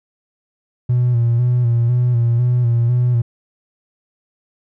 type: tone with vibrato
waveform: triangle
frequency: 120.4 Hz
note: B2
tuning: 44 cents flat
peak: -9 dBFS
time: 0.89-3.22 s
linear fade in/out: 10 ms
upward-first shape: square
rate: 2 Hz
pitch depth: 40 cents each way
effects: tanh soft clip ceiling -8 dBFS